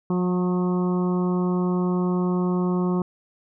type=harmonic tone with a mistuned harmonic; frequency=180 Hz; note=F#3; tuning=47 cents flat; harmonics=1 / 2 / 3 / 4 / 5 / 6 / 7; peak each=-21 / -26 / -38 / -38 / -37 / -35 / -42 dBFS; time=0.1-3.02 s; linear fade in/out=2 ms; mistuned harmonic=6; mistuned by=+16 cents; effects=none